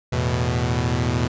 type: chord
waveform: sawtooth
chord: E suspended fourth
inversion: none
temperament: equal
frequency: 82.41 / 110 / 123.47 Hz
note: E2 / A2 / B2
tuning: 0 / 0 / 0 cents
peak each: -21 / -22 / -18 dBFS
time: 0.12-1.28 s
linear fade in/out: 10 ms
effects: resampled to 16000 Hz